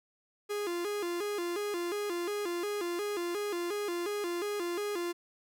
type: tone with vibrato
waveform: 45% pulse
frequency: 378.7 Hz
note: F#4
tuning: 40 cents sharp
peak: -32 dBFS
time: 0.49-5.13 s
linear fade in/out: 20 ms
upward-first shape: square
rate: 2.8 Hz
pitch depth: 150 cents each way
effects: none